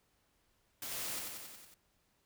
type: noise with echo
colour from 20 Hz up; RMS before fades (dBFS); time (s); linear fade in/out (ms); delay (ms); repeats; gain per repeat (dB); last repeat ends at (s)
white; -42; 0.82-1.19; 2; 92; 6; -3; 1.742
effects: pink hiss -75 dBFS RMS until 2.25 s